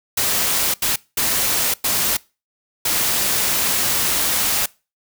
white noise bursts at uneven times, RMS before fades -19 dBFS, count 5, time 0.17-0.74 / 0.82-0.96 / 1.17-1.74 / 1.84-2.17 / 2.85-4.66 s, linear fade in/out 5 ms, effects noise-tail reverb RT60 0.3 s tail -23 dB re dry

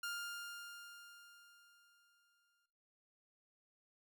sawtooth tone with exponential decay, 1404 Hz, F6, 9 cents sharp, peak -36 dBFS, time 0.03-2.66 s, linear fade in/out 5 ms, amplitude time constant 570 ms, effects noise-tail reverb RT60 0.8 s tail -18 dB re dry

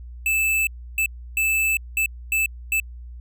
square tone bursts at uneven times, 2630 Hz, E7, 5 cents flat, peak -19 dBFS, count 6, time 0.26-0.67 / 0.98-1.06 / 1.37-1.77 / 1.97-2.06 / 2.32-2.46 / 2.72-2.8 s, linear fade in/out 2 ms, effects added 60 Hz sine -35 dBFS peak until 3.2 s

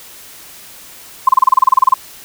sine tone bursts, 1046.5 Hz, C6, in tune, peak -3 dBFS, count 14, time 1.27-1.94 s, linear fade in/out 5 ms, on 20 ms, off 30 ms, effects white hiss -37 dBFS RMS until 2.24 s

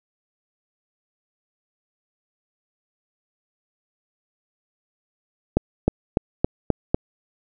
accelerating click train, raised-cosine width 2 ms, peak -3 dBFS, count 6, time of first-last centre 5.57-6.945 s, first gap 310 ms, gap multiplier 0.94, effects none

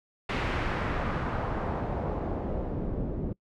pink noise with low-pass filter sweep, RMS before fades -31 dBFS, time 0.29-3.33 s, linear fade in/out 5 ms, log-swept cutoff 2500 to 330 Hz, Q 1.1, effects noise-tail reverb RT60 0.1 s tail -24 dB re dry

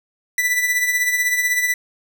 45% pulse tone with tremolo, 1978 Hz, B6, 2 cents sharp, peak -14 dBFS, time 0.38-1.74 s, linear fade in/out 2 ms, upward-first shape triangle, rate 16 Hz, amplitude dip 60%, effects none

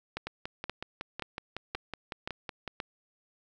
two click trains, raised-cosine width 0.3 ms, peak -18 / -20 dBFS, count 6 / 14, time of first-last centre 0.17-2.802 / 0.27-2.677 s, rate 1.9 / 5.4 Hz, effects none

